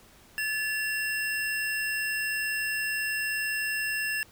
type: tone pair together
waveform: square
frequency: 1729 / 2730 Hz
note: A6 / F7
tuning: -31 / -40 cents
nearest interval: minor sixth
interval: 791 cents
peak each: -30 / -33 dBFS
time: 0.38-4.23 s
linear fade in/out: 0 ms
effects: pink hiss -56 dBFS RMS until 4.31 s